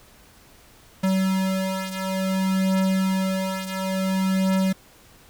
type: beating tone pair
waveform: square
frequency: 189.7 / 190.27 Hz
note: F#3 / F#3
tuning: +43 / +49 cents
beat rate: 0.57 Hz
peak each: -23 / -27 dBFS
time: 1.03-4.73 s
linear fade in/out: 10 ms
effects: pink hiss -52 dBFS RMS until 5.29 s

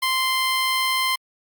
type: tone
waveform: 15% pulse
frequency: 1043 Hz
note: C6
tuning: 6 cents flat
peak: -13 dBFS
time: 0.02-1.16 s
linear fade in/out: 10 ms
effects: Opus 48 kbps

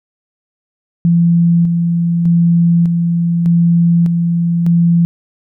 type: tone with tremolo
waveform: sine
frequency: 170.1 Hz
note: F3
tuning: 45 cents flat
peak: -7 dBFS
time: 1.05-5.05 s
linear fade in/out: 0 ms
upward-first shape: square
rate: 0.83 Hz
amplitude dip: 35%
effects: none

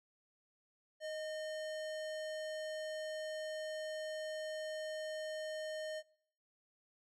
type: tone with sample-and-hold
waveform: sine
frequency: 622.3 Hz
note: D#5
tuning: in tune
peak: -39 dBFS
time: 1-6.03 s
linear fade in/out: 50 ms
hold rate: 2450 Hz
effects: noise-tail reverb RT60 0.7 s tail -24 dB re dry + low-pass 7000 Hz 12 dB/octave

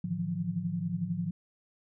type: tone cluster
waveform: sine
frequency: 108.3 / 152.5 / 165.6 / 176.7 Hz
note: A2 / D#3 / E3 / F3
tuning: -27 / -34 / +8 / +21 cents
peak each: -40 / -39 / -36 / -32 dBFS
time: 0.04-1.31 s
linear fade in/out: 5 ms
effects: none

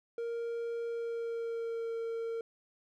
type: tone with pitch glide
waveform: triangle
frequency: 466.2 to 457.9 Hz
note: A#4 to A#4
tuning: 0 to -31 cents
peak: -32 dBFS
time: 0.18-2.41 s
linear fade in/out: 2 ms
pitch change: -31 cents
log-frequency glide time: 0.87-1.96 s
effects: none

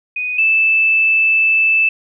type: tone pair in turn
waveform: sine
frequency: 2489 / 2634 Hz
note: D#7 / E7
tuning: 0 / -2 cents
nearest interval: minor second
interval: 98 cents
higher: second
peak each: -18 / -10 dBFS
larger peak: second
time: 0.16-0.38 / 0.38-1.89 s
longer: second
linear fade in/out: 5 ms
effects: none

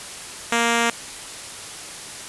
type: tone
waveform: 5% pulse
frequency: 233.5 Hz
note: A#3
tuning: 3 cents sharp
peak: -6 dBFS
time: 0.52-0.9 s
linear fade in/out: 2 ms
effects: white hiss -35 dBFS RMS until 2.28 s + resampled to 24000 Hz

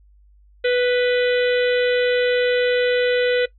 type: harmonic tone with a mistuned harmonic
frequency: 493.7 Hz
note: B4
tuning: 1 cent flat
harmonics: 1 / 3 / 4 / 5 / 6 / 7 / 8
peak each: -16 / -26 / -28 / -30 / -32 / -33 / -34 dBFS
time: 0.64-3.46 s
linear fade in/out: 10 ms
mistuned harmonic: 6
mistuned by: +39 cents
effects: noise-tail reverb RT60 0.1 s tail -19 dB re dry + added 50 Hz sine -49 dBFS peak until 3.58 s

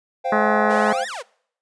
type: chord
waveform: triangle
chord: C suspended fourth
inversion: none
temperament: just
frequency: 523.3 / 697.7 / 784.9 Hz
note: C5 / F5 / G5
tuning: 0 / -2 / +2 cents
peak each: -23 dBFS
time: 0.24-1.05 s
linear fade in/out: 20 ms
type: harmonic tone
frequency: 212.5 Hz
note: G#3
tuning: 40 cents sharp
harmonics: 1 / 2 / 3 / 4 / 5 / 6 / 7 / 8 / 9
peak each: -23 / -24 / -25 / -26 / -25 / -26 / -26 / -28 / -30 dBFS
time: 0.32-0.93 s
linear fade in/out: 5 ms
type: exponential two-way sweep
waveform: sawtooth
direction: up then down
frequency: 424.9 to 1931 to 424.9 Hz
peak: -25 dBFS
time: 0.69-1.23 s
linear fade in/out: 20 ms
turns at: 1.07 s
effects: noise-tail reverb RT60 0.6 s tail -23 dB re dry + resampled to 22050 Hz

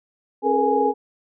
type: tone cluster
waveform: sine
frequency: 270.8 / 422.4 / 463.5 / 486.2 / 831 Hz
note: C#4 / G#4 / A#4 / B4 / G#5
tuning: -40 / +29 / -10 / -27 / +1 cents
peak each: -25 / -21 / -24 / -28 / -20 dBFS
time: 0.42-0.94 s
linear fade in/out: 50 ms
effects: none

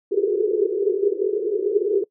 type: band-pass noise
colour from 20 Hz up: white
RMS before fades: -21 dBFS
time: 0.11-2.04 s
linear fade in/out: 5 ms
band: 370 to 440 Hz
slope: 96 dB/octave
effects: noise-tail reverb RT60 0.1 s tail -22 dB re dry

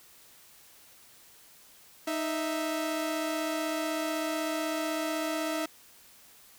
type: tone pair together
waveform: sawtooth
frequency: 311.1 / 658.2 Hz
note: D#4 / E5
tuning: 0 / -3 cents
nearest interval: octave + minor second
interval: 1297 cents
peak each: -28 / -29 dBFS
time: 2.07-5.66 s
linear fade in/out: 5 ms
effects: white hiss -56 dBFS RMS until 6.58 s

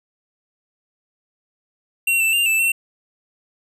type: tone with pitch steps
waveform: square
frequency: 2738 / 2661 / 2789 / 2640 / 2709 Hz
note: F7 / E7 / F7 / E7 / E7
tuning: -35 / +16 / -3 / +2 / +47 cents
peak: -16 dBFS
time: 2.07-2.72 s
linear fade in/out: 5 ms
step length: 130 ms
effects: none

